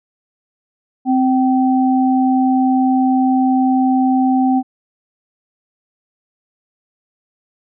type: tone pair together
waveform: sine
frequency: 260.4 / 771 Hz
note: C4 / G5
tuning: -8 / -29 cents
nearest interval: octave + perfect fifth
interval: 1879 cents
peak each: -12 / -17 dBFS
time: 1.05-4.63 s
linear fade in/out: 50 ms
effects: none